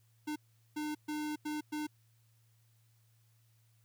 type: tone bursts at uneven times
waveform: square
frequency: 302 Hz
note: D4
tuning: 48 cents sharp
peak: -36 dBFS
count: 5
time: 0.27-0.36 / 0.76-0.95 / 1.08-1.36 / 1.45-1.61 / 1.72-1.87 s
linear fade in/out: 10 ms
effects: added 113 Hz sine -66 dBFS peak until 3.84 s + white hiss -75 dBFS RMS until 3.84 s